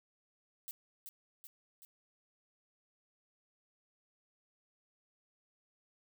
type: noise with echo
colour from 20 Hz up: violet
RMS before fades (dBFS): -44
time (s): 0.68-0.71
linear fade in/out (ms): 0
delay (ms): 380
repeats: 3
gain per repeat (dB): -4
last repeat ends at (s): 1.85
effects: none